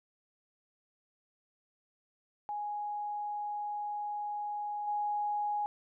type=tone with level steps; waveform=sine; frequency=830.6 Hz; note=G#5; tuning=in tune; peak=-34 / -30 dBFS; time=2.49-5.66 s; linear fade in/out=0 ms; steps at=4.87 s; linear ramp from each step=10 ms; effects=none